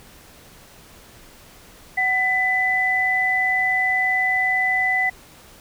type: tone pair together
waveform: sine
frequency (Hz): 750 / 1998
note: F#5 / B6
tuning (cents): +23 / +20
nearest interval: octave + perfect fourth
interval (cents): 1697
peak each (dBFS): -24 / -18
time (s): 1.97-5.1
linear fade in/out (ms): 10
effects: pink hiss -47 dBFS RMS until 5.6 s